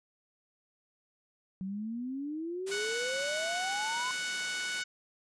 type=exponential sweep; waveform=sine; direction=up; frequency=185 to 1033 Hz; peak=-34 dBFS; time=1.61-4.11 s; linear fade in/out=0 ms
type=high-pass noise; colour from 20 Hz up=white; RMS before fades=-41 dBFS; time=2.66-4.83 s; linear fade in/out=20 ms; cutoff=140 Hz; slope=96 dB/octave
type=harmonic tone; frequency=740 Hz; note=F#5; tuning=in tune; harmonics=2 / 3 / 4 / 5 / 6 / 7 / 8 / 9 / 10; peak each=-36 / -40 / -42 / -44 / -46 / -47 / -48 / -49 / -50 dBFS; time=2.71-4.84 s; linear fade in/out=10 ms
effects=resampled to 22050 Hz